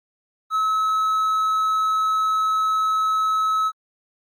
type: tone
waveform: triangle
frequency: 1291 Hz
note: E6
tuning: 37 cents flat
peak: -16 dBFS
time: 0.5-3.72 s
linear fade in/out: 50 ms
effects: Opus 32 kbps